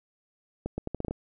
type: accelerating click train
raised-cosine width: 2 ms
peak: -18 dBFS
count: 8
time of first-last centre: 0.66-1.11 s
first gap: 120 ms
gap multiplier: 0.78
effects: none